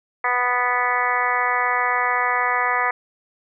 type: harmonic tone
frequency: 246.9 Hz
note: B3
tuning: in tune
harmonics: 2 / 3 / 4 / 5 / 6 / 7 / 8 / 9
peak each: -31 / -26 / -24 / -24 / -33 / -26 / -24 / -31 dBFS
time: 0.24-2.91 s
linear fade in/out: 5 ms
effects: none